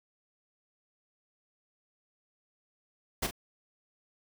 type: noise with echo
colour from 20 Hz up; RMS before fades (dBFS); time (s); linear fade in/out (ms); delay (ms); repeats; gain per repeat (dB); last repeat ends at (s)
pink; -30; 3.22-3.27; 10; 41; 1; -9; 3.311
effects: none